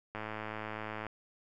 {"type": "click train", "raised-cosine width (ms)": 0.5, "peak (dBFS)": -24, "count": 100, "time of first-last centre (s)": [0.15, 1.067], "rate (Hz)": 108, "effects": []}